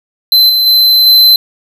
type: tone with level steps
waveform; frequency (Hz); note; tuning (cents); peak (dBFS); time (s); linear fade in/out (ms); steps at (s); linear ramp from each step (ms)
square; 4066; B7; +50; -4 / -8 / -5 / -3; 0.32-1.36; 2; 0.49 / 0.66 / 1.06; 10
effects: none